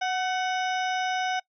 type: harmonic tone with a mistuned harmonic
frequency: 740 Hz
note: F#5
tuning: in tune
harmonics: 1 / 2 / 3 / 4 / 5 / 7 / 8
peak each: -26 / -32 / -36 / -38 / -40 / -43 / -44 dBFS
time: 0.01-1.4 s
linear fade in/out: 10 ms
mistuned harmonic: 2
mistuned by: +41 cents
effects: noise-tail reverb RT60 0.1 s tail -23 dB re dry